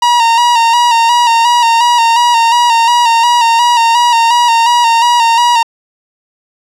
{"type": "tone with vibrato", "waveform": "45% pulse", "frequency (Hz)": 941, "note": "A#5", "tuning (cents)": 16, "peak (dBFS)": -6, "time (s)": [0.02, 5.63], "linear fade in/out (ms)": 5, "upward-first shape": "square", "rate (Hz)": 2.8, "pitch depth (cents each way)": 39, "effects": ["low-pass 7000 Hz 12 dB/octave"]}